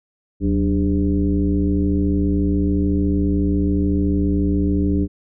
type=tone with frequency modulation; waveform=sine; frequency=187.5 Hz; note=F#3; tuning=23 cents sharp; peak=-15 dBFS; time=0.4-5.08 s; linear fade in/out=50 ms; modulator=107 Hz; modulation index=1.5; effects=none